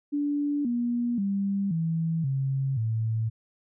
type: tone with pitch steps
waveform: sine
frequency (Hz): 289.8 / 239.5 / 197.94 / 163.59 / 135.2 / 111.73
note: D4 / A#3 / G3 / E3 / C#3 / A2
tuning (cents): -23 / +47 / +17 / -13 / -43 / +27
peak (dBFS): -24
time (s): 0.12-3.3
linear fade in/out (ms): 20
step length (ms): 530
effects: none